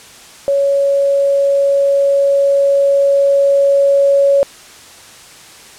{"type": "tone with level ramp", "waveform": "sine", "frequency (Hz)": 558, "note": "C#5", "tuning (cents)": 11, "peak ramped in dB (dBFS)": [-10, -7], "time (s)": [0.48, 4.43], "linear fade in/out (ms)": 0, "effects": ["white hiss -38 dBFS RMS until 5.78 s", "low-pass 9000 Hz 12 dB/octave"]}